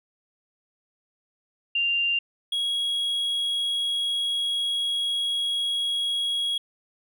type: tone pair in turn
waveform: sine / triangle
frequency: 2787 / 3314 Hz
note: F7 / G#7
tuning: -4 / -4 cents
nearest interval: minor third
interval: 300 cents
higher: second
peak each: -21 / -22 dBFS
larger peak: first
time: 1.75-2.19 / 2.52-6.58 s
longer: second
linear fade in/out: 5 ms
effects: none